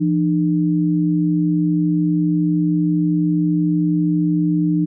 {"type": "tone pair together", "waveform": "sine", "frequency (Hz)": [169.72, 302.4], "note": ["F3", "D#4"], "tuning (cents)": [-49, -49], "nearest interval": "minor seventh", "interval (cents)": 1000, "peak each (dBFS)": -17, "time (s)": [0, 4.86], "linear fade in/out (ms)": 20, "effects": []}